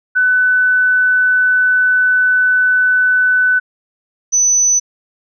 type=tone pair in turn; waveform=sine; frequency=1500 / 6000 Hz; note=F#6 / F#8; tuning=+23 / +23 cents; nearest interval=2 octaves; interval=2400 cents; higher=second; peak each=-9 dBFS; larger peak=neither; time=0.15-3.6 / 4.32-4.8 s; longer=first; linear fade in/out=20 ms; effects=none